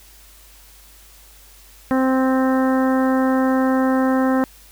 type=harmonic tone; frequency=261.6 Hz; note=C4; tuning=in tune; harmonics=1 / 2 / 3 / 4 / 5 / 6 / 7; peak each=-16 / -22 / -26 / -28 / -30 / -32 / -33 dBFS; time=1.91-4.44 s; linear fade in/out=0 ms; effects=added 50 Hz sine -48 dBFS peak until 4.71 s + white hiss -48 dBFS RMS until 4.71 s